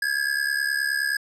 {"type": "ring-modulated tone", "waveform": "square", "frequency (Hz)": 1664, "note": "G#6", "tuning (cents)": 3, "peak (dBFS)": -20, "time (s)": [0.02, 1.17], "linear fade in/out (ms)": 2, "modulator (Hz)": 34.8, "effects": ["low-pass 12000 Hz 12 dB/octave"]}